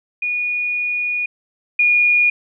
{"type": "tone pair in turn", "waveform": "sine", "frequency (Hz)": [2452, 2439], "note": ["D#7", "D#7"], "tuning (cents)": [-26, -35], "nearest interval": "unison", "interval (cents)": 9, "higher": "first", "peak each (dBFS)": [-18, -11], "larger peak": "second", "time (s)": [[0.22, 1.26], [1.79, 2.3]], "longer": "first", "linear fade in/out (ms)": 5, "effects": []}